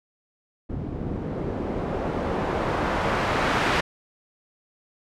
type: noise with low-pass filter sweep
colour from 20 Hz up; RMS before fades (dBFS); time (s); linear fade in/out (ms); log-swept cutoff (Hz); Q
white; -26; 0.69-3.81; 10; 230 to 1900; 0.74
effects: none